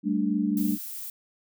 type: chord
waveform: sine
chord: G suspended second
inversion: none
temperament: equal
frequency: 196 / 220 / 293.7 Hz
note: G3 / A3 / D4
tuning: 0 / 0 / 0 cents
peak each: -27 dBFS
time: 0.03-0.78 s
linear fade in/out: 50 ms
type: noise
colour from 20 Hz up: violet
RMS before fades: -37 dBFS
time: 0.57-1.1 s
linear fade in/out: 2 ms
effects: none